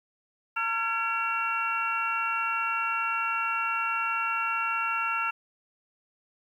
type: harmonic tone with a mistuned harmonic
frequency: 454.9 Hz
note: A#4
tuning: 42 cents flat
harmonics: 2 / 3 / 4 / 5 / 6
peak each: -35 / -28 / -39 / -39 / -31 dBFS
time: 0.56-5.31 s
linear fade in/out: 10 ms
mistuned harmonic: 4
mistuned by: -140 cents
effects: 10-bit